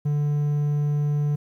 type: tone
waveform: triangle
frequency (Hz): 146.83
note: D3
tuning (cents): 0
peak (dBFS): -18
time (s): 0.05-1.36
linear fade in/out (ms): 10
effects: 10-bit